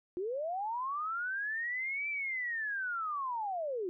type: linear two-way sweep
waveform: sine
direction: up then down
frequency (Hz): 342.1 to 2349 to 342.1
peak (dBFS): -33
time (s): 0.17-3.89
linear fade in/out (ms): 0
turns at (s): 2.09
effects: none